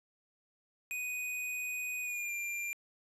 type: tone with pitch glide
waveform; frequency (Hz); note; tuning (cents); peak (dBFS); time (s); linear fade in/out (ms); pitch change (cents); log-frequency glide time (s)
square; 2489 to 2383; D#7 to D7; 0 to +25; -36; 0.91-2.73; 0; -75; 2.01-2.32
effects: resampled to 32000 Hz + 11-bit